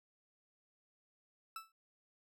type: tone with exponential decay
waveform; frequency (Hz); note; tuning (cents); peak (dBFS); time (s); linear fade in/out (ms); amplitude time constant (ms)
40% pulse; 1318.5; E6; 0; -39; 1.56-1.72; 2; 34
effects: none